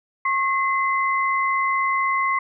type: tone pair together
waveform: sine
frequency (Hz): 1086 / 2050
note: C#6 / C7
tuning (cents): -36 / -36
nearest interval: major seventh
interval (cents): 1100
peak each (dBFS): -20 / -23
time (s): 0.25-2.39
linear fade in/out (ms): 5
effects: none